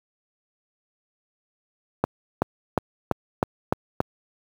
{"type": "accelerating click train", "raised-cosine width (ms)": 1, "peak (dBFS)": -5, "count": 7, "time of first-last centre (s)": [2.04, 4.004], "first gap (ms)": 380, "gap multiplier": 0.94, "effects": ["high-pass 80 Hz 12 dB/octave", "7-bit"]}